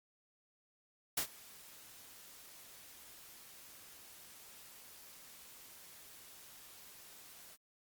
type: noise with ADSR envelope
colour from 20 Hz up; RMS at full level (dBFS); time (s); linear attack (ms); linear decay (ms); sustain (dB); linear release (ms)
white; -33; 1.17-7.57; 7; 88; -23; 36
effects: Opus 48 kbps